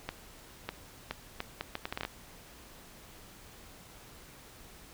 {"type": "accelerating click train", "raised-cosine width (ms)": 0.3, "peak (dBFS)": -18, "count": 12, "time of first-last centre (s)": [0.09, 2.05], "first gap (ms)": 600, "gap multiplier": 0.7, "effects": ["pink hiss -53 dBFS RMS until 4.93 s"]}